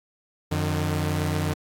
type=tone pair together; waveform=sawtooth; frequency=89.6 / 151.68 Hz; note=F2 / D#3; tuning=+45 / -44 cents; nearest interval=major sixth; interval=911 cents; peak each=-22 dBFS; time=0.51-1.54 s; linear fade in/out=10 ms; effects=AAC 64 kbps